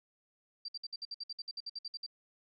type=tone bursts; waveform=sine; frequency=4699 Hz; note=D8; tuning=in tune; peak=-38 dBFS; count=16; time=0.65-2.064 s; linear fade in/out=5 ms; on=34 ms; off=58 ms; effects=none